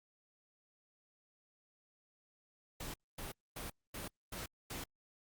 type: noise bursts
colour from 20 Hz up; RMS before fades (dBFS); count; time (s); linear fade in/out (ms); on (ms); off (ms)
pink; -44; 6; 2.8-4.84; 5; 140; 240
effects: Opus 48 kbps